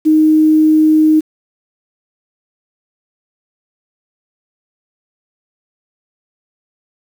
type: tone with quantisation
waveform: sine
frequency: 311.1 Hz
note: D#4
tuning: in tune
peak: -6 dBFS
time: 0.05-1.21 s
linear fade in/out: 20 ms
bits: 6
effects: none